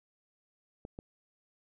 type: clicks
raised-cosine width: 2 ms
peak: -29 dBFS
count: 2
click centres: 0.851 / 0.989 s
effects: none